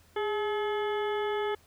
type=harmonic tone with a mistuned harmonic; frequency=427.9 Hz; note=A4; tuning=48 cents flat; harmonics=1 / 2 / 3 / 4 / 5 / 7 / 8; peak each=-29 / -35 / -39 / -41 / -43 / -46 / -47 dBFS; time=0.16-1.55 s; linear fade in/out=5 ms; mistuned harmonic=1; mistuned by=-58 cents; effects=added 82 Hz sine -62 dBFS peak until 1.66 s + pink hiss -62 dBFS RMS until 1.66 s